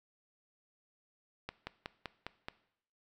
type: slowing click train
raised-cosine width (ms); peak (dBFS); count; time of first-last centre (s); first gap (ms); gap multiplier
0.3; -23; 6; 1.49-2.485; 180; 1.05
effects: noise-tail reverb RT60 0.7 s tail -18 dB re dry